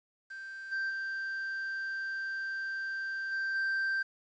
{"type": "tone with level steps", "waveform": "triangle", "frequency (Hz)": 1568, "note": "G6", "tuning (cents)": 0, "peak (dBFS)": [-39, -29, -32, -29, -27], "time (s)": [0.3, 4.03], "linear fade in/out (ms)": 10, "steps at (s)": [0.71, 0.89, 3.31, 3.54], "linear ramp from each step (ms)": 20, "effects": ["resampled to 16000 Hz", "10-bit"]}